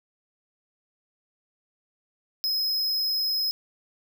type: tone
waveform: square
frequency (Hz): 5110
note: D#8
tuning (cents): +45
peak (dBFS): -24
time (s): 2.44-3.51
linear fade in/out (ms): 0
effects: none